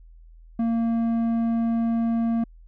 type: tone with low-pass filter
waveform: square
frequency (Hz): 230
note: A#3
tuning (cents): -23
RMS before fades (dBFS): -23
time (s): 0.59-2.44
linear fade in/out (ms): 5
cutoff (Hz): 680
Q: 0.52
effects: added 41 Hz sine -45 dBFS peak until 2.67 s